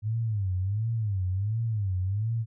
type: tone with vibrato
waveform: sine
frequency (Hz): 102.7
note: G#2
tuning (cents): -19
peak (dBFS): -25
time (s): 0.02-2.46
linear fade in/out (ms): 50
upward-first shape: sine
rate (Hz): 1.4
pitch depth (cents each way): 200
effects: none